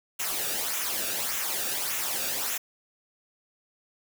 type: noise with flanger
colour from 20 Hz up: white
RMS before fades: -30 dBFS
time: 0.19-2.58 s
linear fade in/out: 10 ms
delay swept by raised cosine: 0.21 to 0.98 ms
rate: 1.7 Hz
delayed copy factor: -0.6
effects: none